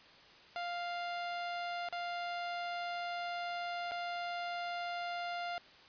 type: tone with dropouts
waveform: sawtooth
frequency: 698.5 Hz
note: F5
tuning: in tune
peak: -33 dBFS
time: 0.56-5.58 s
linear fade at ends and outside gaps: 0 ms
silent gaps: 1.887-1.926 / 3.912-3.918 s
effects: white hiss -58 dBFS RMS until 5.88 s + resampled to 11025 Hz